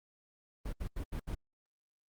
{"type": "noise bursts at uneven times", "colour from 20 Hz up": "brown", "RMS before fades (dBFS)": -37, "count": 5, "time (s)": [[0.65, 0.73], [0.8, 0.88], [0.96, 1.04], [1.12, 1.2], [1.27, 1.35]], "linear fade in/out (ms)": 10, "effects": ["Opus 32 kbps"]}